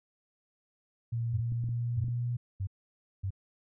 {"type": "tone with pitch glide", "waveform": "sine", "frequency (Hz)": [116.54, 120.93], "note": ["A#2", "B2"], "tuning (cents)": [0, -36], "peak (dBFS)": -29, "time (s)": [1.12, 2.37], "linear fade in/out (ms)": 10, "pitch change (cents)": 64, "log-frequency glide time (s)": [1.25, 2.25]}
{"type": "tone bursts", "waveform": "sine", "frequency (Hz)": 96.4, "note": "G2", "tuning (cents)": -28, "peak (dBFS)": -30, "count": 4, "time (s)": [1.33, 3.306], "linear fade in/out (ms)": 10, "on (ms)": 74, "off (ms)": 560}
{"type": "clicks", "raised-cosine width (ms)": 5, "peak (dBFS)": -29, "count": 5, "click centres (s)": [1.522, 1.64, 1.689, 2.042, 2.084]}
{"effects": []}